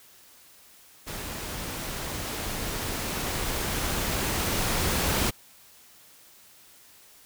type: noise with level ramp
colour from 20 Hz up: pink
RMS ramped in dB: -36 to -25 dBFS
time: 1.06-5.31 s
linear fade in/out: 20 ms
effects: white hiss -54 dBFS RMS until 7.25 s